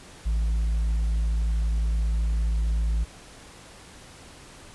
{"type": "tone with tanh clipping", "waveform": "triangle", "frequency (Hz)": 55, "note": "A1", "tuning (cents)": 0, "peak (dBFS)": -22, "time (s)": [0.25, 3.05], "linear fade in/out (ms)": 20, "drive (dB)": 8, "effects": ["pink hiss -47 dBFS RMS until 4.74 s", "resampled to 24000 Hz"]}